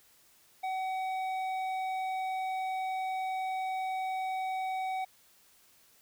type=tone with hard clipping; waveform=sine; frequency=755 Hz; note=F#5; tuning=35 cents sharp; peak=-33 dBFS; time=0.63-5.05 s; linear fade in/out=10 ms; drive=8 dB; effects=white hiss -63 dBFS RMS until 6.01 s